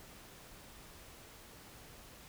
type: silence
effects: pink hiss -55 dBFS RMS until 2.28 s